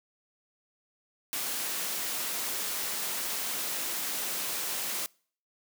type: noise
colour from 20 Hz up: white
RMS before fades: -33 dBFS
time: 1.33-5.06 s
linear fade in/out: 0 ms
effects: noise-tail reverb RT60 0.5 s tail -26 dB re dry + high-pass 200 Hz 12 dB/octave